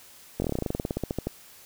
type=slowing click train; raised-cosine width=2 ms; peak=-14 dBFS; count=20; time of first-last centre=0.4-1.27 s; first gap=21 ms; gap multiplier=1.08; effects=white hiss -51 dBFS RMS until 1.65 s